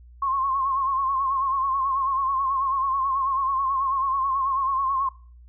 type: tone with vibrato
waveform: sine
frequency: 1078 Hz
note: C#6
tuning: 49 cents flat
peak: -21 dBFS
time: 0.22-5.09 s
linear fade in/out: 5 ms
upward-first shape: sine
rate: 9.2 Hz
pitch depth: 61 cents each way
effects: noise-tail reverb RT60 0.4 s tail -21 dB re dry + added 60 Hz sine -45 dBFS peak until 5.48 s